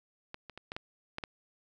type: clicks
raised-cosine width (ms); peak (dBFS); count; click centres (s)
0.3; -25 / -29 / -29 / -22 / -21 / -20 / -21; 7; 0.344 / 0.497 / 0.576 / 0.719 / 0.765 / 1.184 / 1.238
effects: none